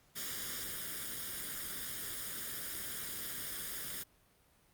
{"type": "noise with comb filter", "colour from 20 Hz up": "white", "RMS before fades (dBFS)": -41, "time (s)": [0.15, 4.04], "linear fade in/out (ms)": 20, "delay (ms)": 0.58, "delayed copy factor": 0.7, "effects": ["pink hiss -68 dBFS RMS until 4.73 s", "Opus 48 kbps"]}